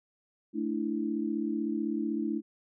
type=chord; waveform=sine; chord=A suspended fourth; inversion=none; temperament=equal; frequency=220 / 293.7 / 329.6 Hz; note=A3 / D4 / E4; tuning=0 / 0 / 0 cents; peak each=-33 dBFS; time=0.53-2.42 s; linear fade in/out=50 ms; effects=none